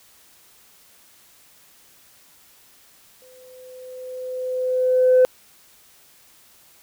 sine tone with exponential growth, 509 Hz, C5, 48 cents flat, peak -8 dBFS, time 3.22-5.25 s, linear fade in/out 0 ms, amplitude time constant 440 ms, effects tanh soft clip ceiling -8 dBFS + white hiss -53 dBFS RMS until 6.82 s

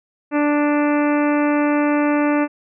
harmonic tone, 293.9 Hz, D4, 1 cent sharp, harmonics 1 / 2 / 3 / 4 / 5 / 6 / 7 / 8 / 9, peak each -16 / -22 / -26 / -28 / -30 / -32 / -33 / -34 / -35 dBFS, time 0.31-2.48 s, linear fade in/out 50 ms, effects none

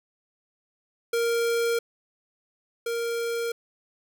square tone pair in turn, 466.2 / 466.2 Hz, A#4 / A#4, 0 / 0 cents, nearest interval unison, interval 0 cents, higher neither, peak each -23 / -27 dBFS, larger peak first, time 1.13-1.79 / 2.86-3.52 s, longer neither, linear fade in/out 5 ms, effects none

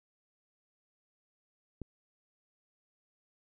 click, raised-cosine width 3 ms, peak -27 dBFS, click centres 1.817 s, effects none

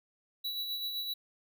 square tone with tremolo, 3929 Hz, B7, 10 cents flat, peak -33 dBFS, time 0.44-1.14 s, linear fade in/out 10 ms, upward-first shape sine, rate 7.8 Hz, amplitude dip 40%, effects none

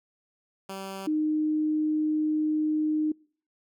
10% pulse / sine tone pair in turn, 193.3 / 307.5 Hz, G3 / D#4, -24 / -20 cents, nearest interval minor sixth, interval 804 cents, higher second, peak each -27 / -23 dBFS, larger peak second, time 0.69-1.07 / 1.07-3.12 s, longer second, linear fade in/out 5 ms, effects noise-tail reverb RT60 0.5 s tail -26 dB re dry

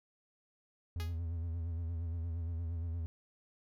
triangle tone with vibrato, 83.6 Hz, E2, 25 cents sharp, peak -33 dBFS, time 0.96-3.06 s, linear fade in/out 0 ms, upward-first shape sine, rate 8.6 Hz, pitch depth 61 cents each way
5% pulse tone with exponential decay, 415.3 Hz, G#4, in tune, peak -31 dBFS, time 1-1.19 s, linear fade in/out 0 ms, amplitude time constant 41 ms
effects none

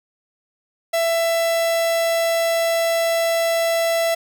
45% pulse tone, 666 Hz, E5, 18 cents sharp, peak -17 dBFS, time 0.93-4.15 s, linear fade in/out 10 ms, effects none

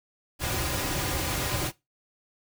pink noise with comb filter, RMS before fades -29 dBFS, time 0.39-1.72 s, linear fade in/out 50 ms, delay 4.5 ms, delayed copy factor -0.6, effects noise-tail reverb RT60 0.2 s tail -19 dB re dry

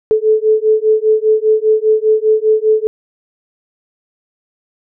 sine beating tone pair, 431.9 / 436.9 Hz, A4 / A4, -32 / -12 cents, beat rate 5 Hz, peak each -12 dBFS, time 0.11-2.87 s, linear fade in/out 0 ms, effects none

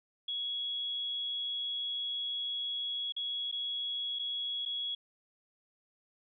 sine tone with dropouts, 3342 Hz, G#7, 10 cents sharp, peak -33 dBFS, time 0.28-4.95 s, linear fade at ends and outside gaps 5 ms, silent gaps 3.123-3.164 / 3.515-3.524 / 4.189-4.193 / 4.653-4.659 s, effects none

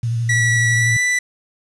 sine tone with vibrato, 116.4 Hz, A#2, 2 cents flat, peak -17 dBFS, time 0.03-0.97 s, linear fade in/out 5 ms, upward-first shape square, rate 12 Hz, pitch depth 29 cents each way
45% pulse tone with pitch glide, 1941 to 1979.5 Hz, B6 to B6, -31 to +3 cents, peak -15 dBFS, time 0.29-1.19 s, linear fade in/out 5 ms, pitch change +34 cents, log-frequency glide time 0.7-1 s
effects resampled to 22050 Hz + 7-bit

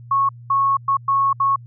sine tone bursts at uneven times, 1100 Hz, C#6, 14 cents flat, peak -14 dBFS, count 5, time 0.11-0.29 / 0.5-0.77 / 0.88-0.97 / 1.08-1.33 / 1.4-1.56 s, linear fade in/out 5 ms, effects added 119 Hz sine -37 dBFS peak until 1.66 s

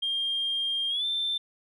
sine tone with pitch glide, 3207 to 3558 Hz, G7 to A7, +39 to +19 cents, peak -25 dBFS, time 0.02-1.38 s, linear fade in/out 10 ms, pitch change +180 cents, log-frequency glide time 0.89-1.05 s, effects tanh soft clip ceiling -21 dBFS

